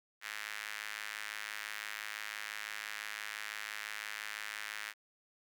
sawtooth tone with high-pass filter, 105.9 Hz, G#2, 34 cents sharp, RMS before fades -43 dBFS, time 0.21-4.94 s, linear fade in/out 50 ms, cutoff 1800 Hz, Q 2.3, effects none

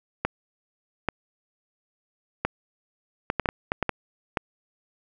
clicks, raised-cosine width 0.5 ms, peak -8 dBFS, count 11, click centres 0.25 / 1.087 / 2.45 / 3.301 / 3.397 / 3.458 / 3.489 / 3.719 / 3.827 / 3.893 / 4.372 s, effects none

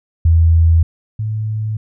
sine tone pair in turn, 82.41 / 108.43 Hz, E2 / A2, 0 / -25 cents, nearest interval perfect fourth, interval 475 cents, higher second, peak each -7 / -17 dBFS, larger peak first, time 0.25-0.83 / 1.19-1.77 s, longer neither, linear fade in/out 5 ms, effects none

